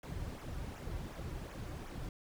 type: noise with flanger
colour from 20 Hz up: brown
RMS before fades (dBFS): -43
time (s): 0.03-2.09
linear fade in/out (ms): 2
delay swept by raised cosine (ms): 0.22 to 4.72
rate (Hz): 2.7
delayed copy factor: -0.7
effects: none